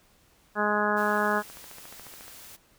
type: harmonic tone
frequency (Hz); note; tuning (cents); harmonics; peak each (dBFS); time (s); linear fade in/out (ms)
208.9; G#3; +10; 1 / 2 / 3 / 4 / 5 / 6 / 7 / 8; -31 / -31 / -31 / -31 / -31 / -31 / -31 / -31; 0.55-1.43; 50
type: noise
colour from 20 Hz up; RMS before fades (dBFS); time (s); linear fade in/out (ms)
white; -47; 0.96-2.57; 20
type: click train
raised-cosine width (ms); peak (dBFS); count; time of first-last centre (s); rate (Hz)
0.5; -31; 12; 1.5-2.28; 14.1
effects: pink hiss -62 dBFS RMS until 2.78 s